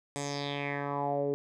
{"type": "tone with low-pass filter sweep", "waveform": "10% pulse", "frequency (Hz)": 142.5, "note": "C#3", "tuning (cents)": 48, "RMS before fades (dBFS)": -33, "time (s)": [0.16, 1.34], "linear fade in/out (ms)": 0, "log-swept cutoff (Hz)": [8400, 400], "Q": 4.3, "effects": []}